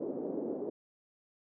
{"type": "band-pass noise", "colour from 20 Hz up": "pink", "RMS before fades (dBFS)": -37, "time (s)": [0, 0.7], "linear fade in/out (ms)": 10, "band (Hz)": [270, 490], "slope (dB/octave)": 24, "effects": []}